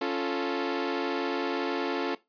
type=chord; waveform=sawtooth; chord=Db augmented; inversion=none; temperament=equal; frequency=277.2 / 349.2 / 440 Hz; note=Db4 / F4 / A4; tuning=0 / 0 / 0 cents; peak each=-28 dBFS; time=0.01-2.15 s; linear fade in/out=5 ms; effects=noise-tail reverb RT60 0.2 s tail -18 dB re dry + resampled to 11025 Hz